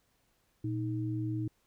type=tone pair together; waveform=sine; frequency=117.5 / 313.7 Hz; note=A#2 / D#4; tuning=+14 / +14 cents; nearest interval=octave + perfect fourth; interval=1700 cents; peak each=-33 / -35 dBFS; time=0.64-1.48 s; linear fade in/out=5 ms; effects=pink hiss -73 dBFS RMS until 1.66 s